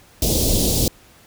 pink band-stop noise, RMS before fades -18 dBFS, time 0.22-0.88 s, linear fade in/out 2 ms, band 580 to 3800 Hz, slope 24 dB/octave, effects pink hiss -50 dBFS RMS until 1.26 s

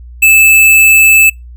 square tone, 2624 Hz, E7, 9 cents flat, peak -3 dBFS, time 0.22-1.3 s, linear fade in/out 10 ms, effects noise-tail reverb RT60 0.2 s tail -24 dB re dry + added 60 Hz sine -28 dBFS peak until 1.56 s

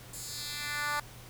10% pulse tone with high-pass filter sweep, 293.7 Hz, D4, in tune, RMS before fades -36 dBFS, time 0.13-1 s, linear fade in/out 5 ms, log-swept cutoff 8400 to 960 Hz, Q 1.5, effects added 120 Hz sine -51 dBFS peak until 1.29 s + pink hiss -51 dBFS RMS until 1.29 s

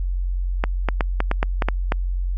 clicks, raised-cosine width 0.5 ms, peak -5 dBFS, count 9, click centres 0.639 / 0.887 / 1.008 / 1.204 / 1.314 / 1.429 / 1.622 / 1.686 / 1.921 s, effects added 45 Hz sine -20 dBFS peak until 2.37 s

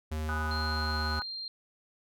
square tone with pitch glide, 77.78 to 76.98 Hz, D#2 to D#2, 0 to -18 cents, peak -32 dBFS, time 0.11-1.2 s, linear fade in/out 10 ms, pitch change -18 cents, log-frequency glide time 0.63-0.94 s
sine chord, G# minor seventh, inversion none, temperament equal, 830.6 / 987.8 / 1244.5 / 1480 Hz, G#5 / B5 / D#6 / F#6, 0 / 0 / 0 / 0 cents, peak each -42 / -42 / -38 / -36 dBFS, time 0.29-1.22 s, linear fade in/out 0 ms
sine tone, 4186 Hz, C8, in tune, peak -36 dBFS, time 0.51-1.48 s, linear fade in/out 2 ms
effects none

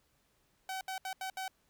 sawtooth tone bursts at uneven times, 760 Hz, F#5, 46 cents sharp, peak -33 dBFS, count 5, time 0.69-0.81 / 0.88-0.98 / 1.05-1.13 / 1.21-1.3 / 1.37-1.48 s, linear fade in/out 2 ms, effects pink hiss -73 dBFS RMS until 1.69 s

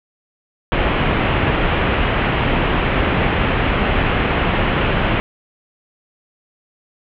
pink low-pass noise, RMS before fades -17 dBFS, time 0.72-5.2 s, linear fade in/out 0 ms, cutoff 3100 Hz, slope 48 dB/octave, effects none

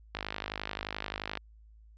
click train, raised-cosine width 0.3 ms, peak -18 dBFS, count 64, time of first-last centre 0.15-1.373 s, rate 51.5 Hz, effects added 54 Hz sine -53 dBFS peak until 1.97 s + resampled to 16000 Hz

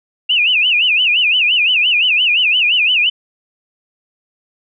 sine tone with vibrato, 2704 Hz, E7, 43 cents sharp, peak -10 dBFS, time 0.29-3.1 s, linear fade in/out 10 ms, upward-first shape sine, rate 5.8 Hz, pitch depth 200 cents each way, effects none

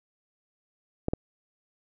clicks, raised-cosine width 2 ms, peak -13 dBFS, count 2, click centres 1.084 / 1.135 s, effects none

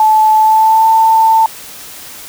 sine tone with pitch glide, 868 to 891.4 Hz, A5 to A5, -24 to +22 cents, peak -5 dBFS, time 0-1.46 s, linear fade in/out 2 ms, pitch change +46 cents, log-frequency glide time 0.36-0.89 s, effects white hiss -31 dBFS RMS until 2.28 s

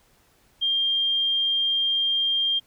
sine tone, 3198 Hz, G7, 34 cents sharp, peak -20 dBFS, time 0.61-2.6 s, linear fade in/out 20 ms, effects pink hiss -61 dBFS RMS until 2.66 s

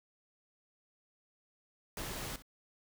pink noise with echo, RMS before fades -41 dBFS, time 1.97-2.36 s, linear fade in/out 2 ms, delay 62 ms, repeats 1, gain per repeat -15 dB, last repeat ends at 2.422 s, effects none

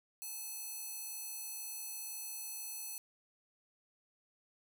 square tone with high-pass filter, 863 Hz, A5, 34 cents flat, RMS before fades -44 dBFS, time 0.22-2.98 s, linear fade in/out 0 ms, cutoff 8100 Hz, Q 0.52, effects none

